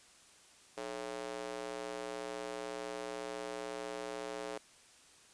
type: tone with high-pass filter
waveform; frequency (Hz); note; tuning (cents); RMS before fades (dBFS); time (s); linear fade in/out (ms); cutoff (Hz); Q
square; 61; B1; -21; -42; 0.77-4.58; 5; 470; 2
effects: white hiss -61 dBFS RMS until 5.33 s + resampled to 22050 Hz